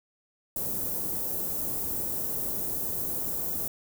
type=band-stop noise; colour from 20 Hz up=white; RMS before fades=-31 dBFS; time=0.56-3.68 s; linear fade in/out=2 ms; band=490 to 15000 Hz; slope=12 dB/octave; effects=none